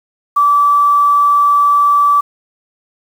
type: tone with quantisation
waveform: sine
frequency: 1157 Hz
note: D6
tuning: 26 cents flat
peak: -7 dBFS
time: 0.36-2.21 s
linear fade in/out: 10 ms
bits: 6
effects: none